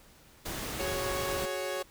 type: noise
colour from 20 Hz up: pink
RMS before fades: -37 dBFS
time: 0.45-1.46 s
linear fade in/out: 10 ms
type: chord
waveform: sawtooth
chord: F# suspended second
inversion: none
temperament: equal with one note detuned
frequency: 370 / 417 / 554.4 Hz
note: F#4 / G#4 / C#5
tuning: 0 / +7 / 0 cents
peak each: -34 / -36 / -30 dBFS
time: 0.79-1.83 s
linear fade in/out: 10 ms
effects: pink hiss -58 dBFS RMS until 1.9 s